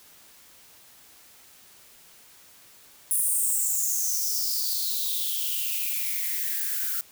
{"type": "noise with high-pass filter sweep", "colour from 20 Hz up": "violet", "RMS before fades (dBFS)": -27, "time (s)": [3.11, 7.01], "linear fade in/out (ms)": 0, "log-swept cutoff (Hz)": [10000, 1400], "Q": 7, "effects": ["white hiss -53 dBFS RMS until 7.11 s"]}